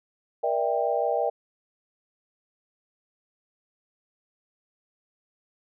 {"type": "chord", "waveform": "sine", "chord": "E half-diminished seventh", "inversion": "second", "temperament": "just", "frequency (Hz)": [474.7, 593.3, 659.3, 791.1], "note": ["Bb4", "D5", "E5", "G5"], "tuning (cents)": [31, 18, 0, 16], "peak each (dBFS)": -28, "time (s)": [0.43, 1.3], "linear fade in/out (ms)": 10, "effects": []}